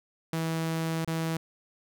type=tone with dropouts; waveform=sawtooth; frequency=162.7 Hz; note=E3; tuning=22 cents flat; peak=-24 dBFS; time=0.33-1.37 s; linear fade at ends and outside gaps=2 ms; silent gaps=1.047-1.076 s; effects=none